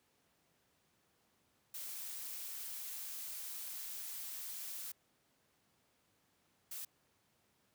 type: noise bursts at uneven times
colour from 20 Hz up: blue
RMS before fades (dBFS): -45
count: 2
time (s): 1.74-4.92 / 6.71-6.85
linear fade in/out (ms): 5
effects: pink hiss -75 dBFS RMS until 7.74 s + high-pass 100 Hz 12 dB/octave